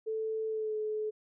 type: tone with pitch glide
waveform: sine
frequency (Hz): 440 to 429.2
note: A4 to A4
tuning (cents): 0 to -43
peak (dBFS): -31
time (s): 0.06-1.11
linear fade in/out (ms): 20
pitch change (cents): -43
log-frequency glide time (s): 0.48-0.76
effects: none